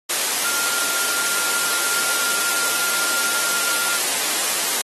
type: tone in noise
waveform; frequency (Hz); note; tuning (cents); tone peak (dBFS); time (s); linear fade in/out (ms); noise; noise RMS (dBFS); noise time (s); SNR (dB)
sine; 1396.9; F6; 0; -27; 0.44-3.99; 10; white; -21; 0.09-4.82; -9
effects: high-pass 300 Hz 12 dB/octave + AAC 32 kbps